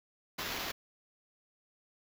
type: noise with sample-and-hold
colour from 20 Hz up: white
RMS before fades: -38 dBFS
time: 0.38-0.72 s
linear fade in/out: 10 ms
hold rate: 8820 Hz
effects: none